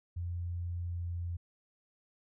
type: tone with pitch glide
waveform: sine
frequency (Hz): 87 to 86.5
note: F2 to F2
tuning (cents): -6 to -16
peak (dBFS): -34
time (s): 0.16-1.37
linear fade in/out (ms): 10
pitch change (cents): -10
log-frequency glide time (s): 0.86-1.03
effects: none